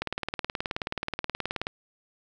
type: click train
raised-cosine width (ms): 0.3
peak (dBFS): -13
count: 32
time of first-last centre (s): 0.02-1.669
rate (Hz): 18.8
effects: none